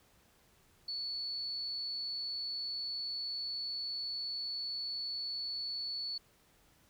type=tone; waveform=sine; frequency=4435 Hz; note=C#8; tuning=in tune; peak=-36 dBFS; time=0.88-6.18 s; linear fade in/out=5 ms; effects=pink hiss -67 dBFS RMS until 6.89 s